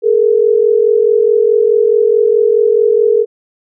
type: tone pair together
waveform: sine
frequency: 421.5 / 466.2 Hz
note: G#4 / A#4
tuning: +26 / 0 cents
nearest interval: major second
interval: 174 cents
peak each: -10 dBFS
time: 0.02-3.26 s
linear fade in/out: 50 ms
effects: none